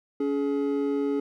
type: tone pair together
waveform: triangle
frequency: 282.1 / 422.7 Hz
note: C#4 / G#4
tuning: +30 / +31 cents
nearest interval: perfect fifth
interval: 701 cents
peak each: -24 / -25 dBFS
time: 0.2-1.2 s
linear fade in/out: 5 ms
effects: none